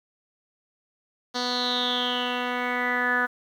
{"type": "tone with low-pass filter sweep", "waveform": "10% pulse", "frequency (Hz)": 246.9, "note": "B3", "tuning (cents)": 0, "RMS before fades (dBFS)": -26, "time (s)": [1.34, 3.27], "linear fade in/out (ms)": 20, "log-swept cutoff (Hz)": [4800, 1600], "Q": 8.8, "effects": ["9-bit"]}